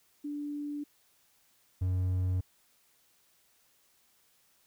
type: tone pair in turn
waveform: sine / triangle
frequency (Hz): 291.9 / 91.94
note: D4 / F#2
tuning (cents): -10 / -10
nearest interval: octave + minor sixth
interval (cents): 2000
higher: first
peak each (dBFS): -34 / -25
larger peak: second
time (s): 0.24-0.84 / 1.81-2.41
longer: neither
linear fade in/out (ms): 10
effects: white hiss -68 dBFS RMS until 4.66 s

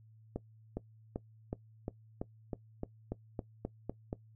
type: accelerating click train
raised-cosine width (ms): 2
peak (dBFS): -23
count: 13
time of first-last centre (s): 0.36-4.129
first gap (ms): 410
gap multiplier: 0.95
effects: noise-tail reverb RT60 0.1 s tail -18 dB re dry + added 110 Hz sine -57 dBFS peak until 4.35 s

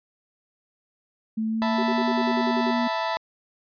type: tone with pitch glide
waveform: sine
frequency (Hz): 220.2 to 238.7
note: A3 to A#3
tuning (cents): +2 to +41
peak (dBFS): -23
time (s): 1.37-2.88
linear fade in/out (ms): 10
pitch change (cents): +139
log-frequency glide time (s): 1.48-2.06
type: chord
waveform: 35% pulse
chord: E suspended fourth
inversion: none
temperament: equal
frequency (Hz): 659.3 / 880 / 987.8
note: E5 / A5 / B5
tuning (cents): 0 / 0 / 0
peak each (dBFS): -27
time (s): 1.62-3.17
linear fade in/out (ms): 0
type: tone bursts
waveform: sine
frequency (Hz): 382.1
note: G4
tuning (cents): -44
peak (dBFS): -27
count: 10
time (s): 1.78-2.71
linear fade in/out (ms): 5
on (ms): 48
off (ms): 50
effects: resampled to 11025 Hz

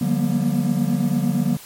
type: tone cluster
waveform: triangle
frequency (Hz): 146.5 / 177.5 / 194.6 / 232.7 / 241.4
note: D3 / F3 / G3 / A#3 / B3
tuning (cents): -4 / +28 / -12 / -3 / -39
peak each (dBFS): -22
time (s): 0.01-1.57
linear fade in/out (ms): 5
effects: white hiss -41 dBFS RMS until 1.65 s + MP3 64 kbps

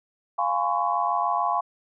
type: chord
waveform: sine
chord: Db major seventh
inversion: first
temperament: equal with one note detuned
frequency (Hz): 698.5 / 830.6 / 1022 / 1108.7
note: F5 / Ab5 / C6 / Db6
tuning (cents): 0 / 0 / -41 / 0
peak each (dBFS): -27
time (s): 0.38-1.61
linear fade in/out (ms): 10
effects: none

